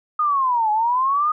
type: linear two-way sweep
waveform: sine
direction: down then up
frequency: 1244.5 to 837 to 1244.5 Hz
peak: -16 dBFS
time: 0.19-1.32 s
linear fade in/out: 5 ms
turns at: 0.71 s
effects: none